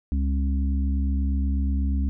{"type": "harmonic tone", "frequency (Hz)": 68.3, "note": "C#2", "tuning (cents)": -25, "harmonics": [1, 3, 4], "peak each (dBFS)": [-21, -31, -33], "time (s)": [0.12, 2.09], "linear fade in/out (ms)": 0, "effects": []}